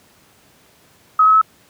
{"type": "tone with pitch steps", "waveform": "sine", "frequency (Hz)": [1273, 1284.8, 1296.7], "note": ["D#6", "E6", "E6"], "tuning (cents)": [39, -45, -29], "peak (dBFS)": -8, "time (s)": [1.19, 1.415], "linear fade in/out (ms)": 5, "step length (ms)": 75, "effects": ["pink hiss -52 dBFS RMS until 1.69 s", "high-pass 100 Hz 12 dB/octave"]}